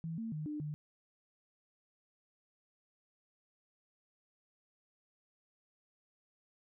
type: tone with pitch steps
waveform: sine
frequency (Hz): 163.6 / 225.8 / 153.2 / 300 / 149.8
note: E3 / A3 / D#3 / D4 / D3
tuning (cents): -13 / +45 / -27 / +37 / +35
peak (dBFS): -37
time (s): 0.04-0.74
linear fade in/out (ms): 0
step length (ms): 140
effects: none